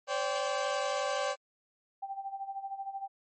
30% pulse chord, C suspended second, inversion none, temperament equal with one note detuned, 523.3 / 574.9 / 784 Hz, C5 / D5 / G5, 0 / -37 / 0 cents, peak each -33 / -30 / -33 dBFS, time 0.07-1.36 s, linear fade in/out 50 ms
sine tone with tremolo, 784 Hz, G5, in tune, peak -33 dBFS, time 2.02-3.08 s, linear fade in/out 10 ms, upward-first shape sine, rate 13 Hz, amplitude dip 75%
effects MP3 32 kbps

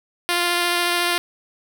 5% pulse tone with vibrato, 349.2 Hz, F4, in tune, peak -7 dBFS, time 0.29-1.18 s, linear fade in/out 0 ms, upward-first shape sine, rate 14 Hz, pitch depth 9 cents each way, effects none

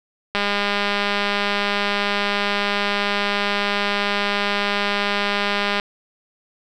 click train, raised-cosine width 0.3 ms, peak -5 dBFS, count 1107, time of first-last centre 0.35-5.798 s, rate 203 Hz, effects none

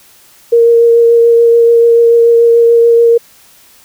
sine tone with vibrato, 466.2 Hz, A#4, in tune, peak -3 dBFS, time 0.52-3.18 s, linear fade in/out 10 ms, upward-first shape triangle, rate 6.9 Hz, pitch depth 14 cents each way, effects white hiss -43 dBFS RMS until 3.84 s

